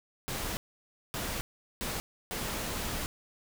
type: noise bursts at uneven times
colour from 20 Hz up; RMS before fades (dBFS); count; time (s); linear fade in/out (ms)
pink; -35; 4; 0.28-0.57 / 1.14-1.41 / 1.81-2 / 2.31-3.06; 0
effects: none